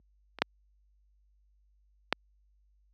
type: clicks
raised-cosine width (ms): 0.3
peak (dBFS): -25 / -6 / -7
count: 3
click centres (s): 0.387 / 0.42 / 2.126
effects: added 50 Hz sine -40 dBFS peak until 2.93 s + high-pass 200 Hz 12 dB/octave

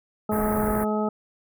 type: harmonic tone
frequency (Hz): 212.9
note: G#3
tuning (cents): +43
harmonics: 1 / 2 / 3 / 4 / 6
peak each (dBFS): -25 / -28 / -30 / -31 / -33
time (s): 0.29-1.09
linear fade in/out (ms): 5
type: band-stop noise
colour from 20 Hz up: pink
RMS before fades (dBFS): -30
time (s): 0.31-0.85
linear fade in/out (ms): 20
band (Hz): 1900 to 10000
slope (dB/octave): 48
effects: none

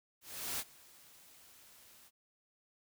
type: noise with ADSR envelope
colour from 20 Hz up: white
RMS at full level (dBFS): -37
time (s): 0.21-2.11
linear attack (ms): 380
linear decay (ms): 47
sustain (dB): -23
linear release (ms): 46
effects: none

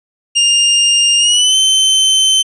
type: tone with pitch glide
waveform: sawtooth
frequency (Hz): 2811 to 3083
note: F7 to G7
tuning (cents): +11 to -29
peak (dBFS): -5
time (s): 0.35-2.43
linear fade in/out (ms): 20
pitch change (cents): +160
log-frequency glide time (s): 1.18-1.56
effects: resampled to 22050 Hz

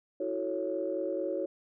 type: chord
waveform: sine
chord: F# minor seventh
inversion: third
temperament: equal with one note detuned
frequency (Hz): 325.8 / 370 / 440 / 554.4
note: E4 / F#4 / A4 / C#5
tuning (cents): -20 / 0 / 0 / 0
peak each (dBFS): -36 / -35 / -39 / -33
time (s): 0.2-1.46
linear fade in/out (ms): 5
effects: tanh soft clip ceiling -19 dBFS

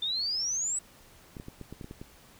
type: exponential sweep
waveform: sine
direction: up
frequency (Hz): 3542 to 8030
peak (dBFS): -28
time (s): 0.02-0.79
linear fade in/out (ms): 5
type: clicks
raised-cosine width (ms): 3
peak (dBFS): -28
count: 9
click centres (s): 1.368 / 1.399 / 1.484 / 1.613 / 1.726 / 1.812 / 1.844 / 1.911 / 2.015
effects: pink hiss -56 dBFS RMS until 2.39 s

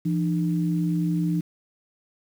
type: tone pair together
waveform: sine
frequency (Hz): 169.23 / 303.1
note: E3 / D#4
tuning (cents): +46 / -45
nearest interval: minor seventh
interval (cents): 1009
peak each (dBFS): -22 / -27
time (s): 0.05-1.41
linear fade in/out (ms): 10
effects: 8-bit

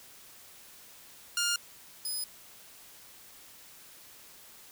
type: tone pair in turn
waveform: 10% pulse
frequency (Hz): 1409 / 5021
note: F6 / D#8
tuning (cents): +15 / +15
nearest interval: octave + minor seventh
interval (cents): 2200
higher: second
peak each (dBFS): -19 / -27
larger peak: first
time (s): 1.37-1.56 / 2.05-2.24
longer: neither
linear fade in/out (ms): 2
effects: white hiss -53 dBFS RMS until 4.71 s

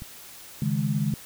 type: click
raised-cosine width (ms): 5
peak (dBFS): -25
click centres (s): 0.021
type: chord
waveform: sine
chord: C# suspended second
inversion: none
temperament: just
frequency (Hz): 138.59 / 155.92 / 207.9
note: C#3 / D#3 / G#3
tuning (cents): 0 / +4 / +2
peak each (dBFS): -27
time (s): 0.62-1.14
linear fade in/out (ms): 2
effects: white hiss -45 dBFS RMS until 1.25 s

